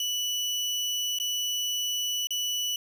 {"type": "tone with dropouts", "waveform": "30% pulse", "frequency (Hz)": 2960, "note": "F#7", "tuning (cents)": 0, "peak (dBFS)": -24, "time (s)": [0, 2.76], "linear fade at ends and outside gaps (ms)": 2, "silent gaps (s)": [[1.187, 1.199], [2.271, 2.306]], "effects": []}